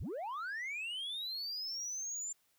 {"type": "linear sweep", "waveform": "sine", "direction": "up", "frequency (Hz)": [35.65, 7290], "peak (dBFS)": -35, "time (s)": [0, 2.33], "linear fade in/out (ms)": 10, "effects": ["tanh soft clip ceiling -37 dBFS", "white hiss -74 dBFS RMS until 2.58 s"]}